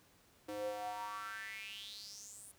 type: tone with high-pass filter sweep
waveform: square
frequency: 103.83 Hz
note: G#2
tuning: in tune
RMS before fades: -45 dBFS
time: 0.48-2.52 s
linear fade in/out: 10 ms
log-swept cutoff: 390 to 10000 Hz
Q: 6.8
effects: pink hiss -67 dBFS RMS until 2.58 s + high-pass 60 Hz 12 dB/octave